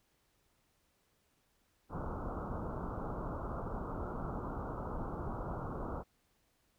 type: low-pass noise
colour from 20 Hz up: pink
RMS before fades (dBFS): -40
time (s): 1.89-6.04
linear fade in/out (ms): 50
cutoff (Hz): 1400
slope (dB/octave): 96
effects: pink hiss -75 dBFS RMS until 6.78 s